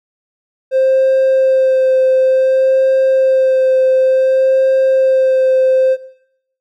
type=tone with vibrato; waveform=triangle; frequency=525 Hz; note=C5; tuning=6 cents sharp; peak=-6 dBFS; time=0.71-5.97 s; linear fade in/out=50 ms; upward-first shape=sine; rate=0.56 Hz; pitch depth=13 cents each way; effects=noise-tail reverb RT60 0.8 s tail -20 dB re dry + tanh soft clip ceiling -4 dBFS